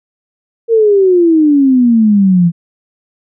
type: exponential sweep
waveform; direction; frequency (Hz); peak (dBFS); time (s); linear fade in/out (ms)
sine; down; 466.2 to 166.5; -5; 0.68-2.52; 50
effects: none